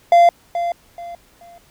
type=tone with echo; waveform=triangle; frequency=690 Hz; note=F5; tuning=21 cents flat; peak=-5 dBFS; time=0.12-0.29 s; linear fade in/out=2 ms; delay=430 ms; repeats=3; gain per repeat=-11 dB; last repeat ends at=1.58 s; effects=pink hiss -53 dBFS RMS until 1.7 s